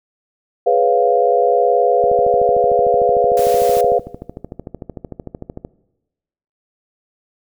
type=chord; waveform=sine; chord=C# dominant seventh; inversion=second; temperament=equal; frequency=415.3 / 493.9 / 554.4 / 698.5 Hz; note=G#4 / B4 / C#5 / E#5; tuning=0 / 0 / 0 / 0 cents; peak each=-18 / -14 / -19 / -15 dBFS; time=0.66-3.99 s; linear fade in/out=10 ms
type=click train; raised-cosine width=2 ms; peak=-15 dBFS; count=49; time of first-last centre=2.04-5.649 s; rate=13.3 Hz
type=noise; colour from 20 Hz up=white; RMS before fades=-30 dBFS; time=3.37-3.81 s; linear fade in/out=2 ms
effects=noise-tail reverb RT60 1.0 s tail -20 dB re dry